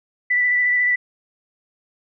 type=tone with vibrato; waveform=sine; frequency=1975.5 Hz; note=B6; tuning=in tune; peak=-15 dBFS; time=0.3-0.96 s; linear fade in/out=10 ms; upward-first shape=square; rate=14 Hz; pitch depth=13 cents each way; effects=none